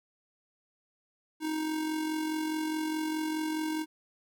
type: tone with amplitude modulation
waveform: square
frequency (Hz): 312.7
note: D#4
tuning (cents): +9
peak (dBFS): -29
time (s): 1.4-3.86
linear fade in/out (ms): 50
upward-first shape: sine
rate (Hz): 44.8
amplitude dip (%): 40
effects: none